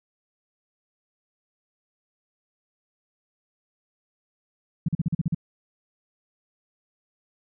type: tone bursts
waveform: sine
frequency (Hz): 163.6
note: E3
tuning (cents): -13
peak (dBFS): -19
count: 8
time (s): 4.86-5.347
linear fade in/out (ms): 5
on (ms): 25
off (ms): 41
effects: none

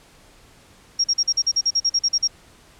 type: tone bursts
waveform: sine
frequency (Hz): 5588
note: F8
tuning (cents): 0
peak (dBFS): -15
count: 14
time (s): 0.99-2.277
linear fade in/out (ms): 10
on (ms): 52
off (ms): 43
effects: pink hiss -51 dBFS RMS until 2.79 s + low-pass 10000 Hz 12 dB/octave

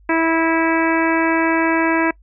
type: harmonic tone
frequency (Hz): 326.8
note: E4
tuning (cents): -15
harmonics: 1 / 2 / 3 / 4 / 5 / 6 / 7 / 8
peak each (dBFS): -17 / -23 / -22 / -28 / -23 / -26 / -26 / -31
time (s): 0.09-2.11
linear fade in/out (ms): 5
effects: noise-tail reverb RT60 0.1 s tail -23 dB re dry + added 50 Hz sine -46 dBFS peak until 2.22 s

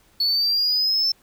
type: linear sweep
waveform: triangle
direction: up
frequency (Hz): 4400 to 5340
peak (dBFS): -16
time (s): 0.2-1.12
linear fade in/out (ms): 5
effects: tanh soft clip ceiling -12 dBFS + pink hiss -58 dBFS RMS until 1.22 s

